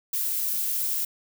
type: noise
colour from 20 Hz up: violet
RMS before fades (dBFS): -27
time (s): 0.13-1.05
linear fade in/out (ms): 5
effects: none